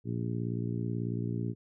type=harmonic tone; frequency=58.27 Hz; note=A#1; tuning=in tune; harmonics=2 / 3 / 4 / 5 / 6 / 7; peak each=-33 / -37 / -39 / -41 / -43 / -44 dBFS; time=0.04-1.55 s; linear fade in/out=50 ms; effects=none